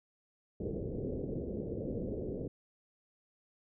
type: low-pass noise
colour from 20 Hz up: white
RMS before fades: -38 dBFS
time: 0.6-2.48 s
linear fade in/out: 5 ms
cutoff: 510 Hz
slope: 48 dB/octave
effects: none